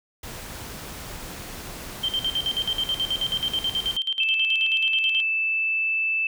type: noise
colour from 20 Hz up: pink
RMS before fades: -37 dBFS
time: 0.23-3.97 s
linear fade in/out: 5 ms
type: tone with tremolo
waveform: sine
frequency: 3136 Hz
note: G7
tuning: in tune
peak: -21 dBFS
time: 2.03-5.22 s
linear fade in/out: 10 ms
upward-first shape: square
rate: 9.3 Hz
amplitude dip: 80%
type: tone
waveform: sine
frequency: 2637 Hz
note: E7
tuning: in tune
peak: -21 dBFS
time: 4.2-6.27 s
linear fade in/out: 2 ms
effects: none